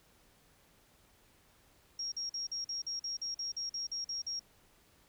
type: tone bursts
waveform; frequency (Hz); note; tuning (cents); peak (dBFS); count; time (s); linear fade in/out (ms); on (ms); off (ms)
sine; 5588; F8; 0; -35; 14; 1.99-4.395; 5; 130; 45
effects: pink hiss -66 dBFS RMS until 5.08 s